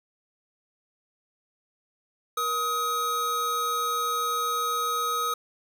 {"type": "tone pair together", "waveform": "square", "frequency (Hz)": [476.1, 1264], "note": ["A#4", "D#6"], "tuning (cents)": [37, 27], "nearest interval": "octave + perfect fourth", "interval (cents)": 1690, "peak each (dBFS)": [-36, -26], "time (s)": [2.37, 5.34], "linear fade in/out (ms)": 5, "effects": []}